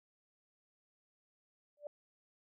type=tone with exponential growth; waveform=sine; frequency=587.3 Hz; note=D5; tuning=in tune; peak=-37 dBFS; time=1.77-1.87 s; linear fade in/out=2 ms; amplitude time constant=21 ms; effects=none

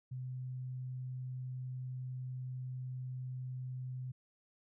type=tone; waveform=sine; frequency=127.8 Hz; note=C3; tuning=40 cents flat; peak=-39 dBFS; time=0.11-4.12 s; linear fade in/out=10 ms; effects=none

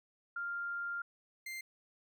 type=tone pair in turn; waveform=sine / 40% pulse; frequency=1396.9 / 2093 Hz; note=F6 / C7; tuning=0 / 0 cents; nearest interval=perfect fifth; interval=700 cents; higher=second; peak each=-36 / -40 dBFS; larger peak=first; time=0.36-1.02 / 1.46-1.61 s; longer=first; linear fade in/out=5 ms; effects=none

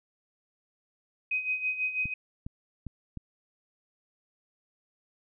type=tone with tremolo; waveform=sine; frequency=2514 Hz; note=D#7; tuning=17 cents sharp; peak=-25 dBFS; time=1.31-2.14 s; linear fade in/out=5 ms; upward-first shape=sine; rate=6.1 Hz; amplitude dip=70%
type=clicks; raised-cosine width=5 ms; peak=-25 dBFS; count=4; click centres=2.056 / 2.465 / 2.867 / 3.173 s
effects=none

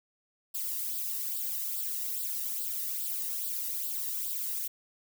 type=noise with flanger; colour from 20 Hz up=violet; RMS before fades=-34 dBFS; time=0.54-4.68 s; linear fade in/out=10 ms; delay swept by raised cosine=0.23 to 1.08 ms; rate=2.4 Hz; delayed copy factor=+0.65; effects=none

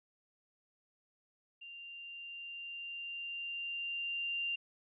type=tone with level ramp; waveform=sine; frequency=2784 Hz; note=F7; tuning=6 cents flat; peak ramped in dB=-47 to -33 dBFS; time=1.61-4.56 s; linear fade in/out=10 ms; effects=none

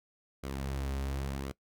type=tone with flanger; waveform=sawtooth; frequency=68 Hz; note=C#2; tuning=33 cents flat; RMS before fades=-36 dBFS; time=0.43-1.52 s; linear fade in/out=10 ms; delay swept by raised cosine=1.1 to 6.2 ms; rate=0.92 Hz; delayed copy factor=-0.5; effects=noise-tail reverb RT60 0.1 s tail -21 dB re dry

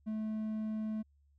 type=tone; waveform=triangle; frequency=216.9 Hz; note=A3; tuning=25 cents flat; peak=-32 dBFS; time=0.06-1.03 s; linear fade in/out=20 ms; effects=added 71 Hz sine -65 dBFS peak until 1.38 s

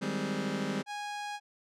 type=chord; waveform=sawtooth; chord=Ab major seventh; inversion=second; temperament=just; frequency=155.74 / 194.67 / 207.7 / 259.6 Hz; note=Eb3 / G3 / Ab3 / C4; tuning=+2 / -12 / 0 / -13 cents; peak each=-36 / -31 / -32 / -33 dBFS; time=0.01-0.83 s; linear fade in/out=20 ms
type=tone; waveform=sawtooth; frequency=825 Hz; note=G#5; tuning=12 cents flat; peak=-32 dBFS; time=0.86-1.4 s; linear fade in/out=50 ms
effects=low-pass 7000 Hz 12 dB/octave

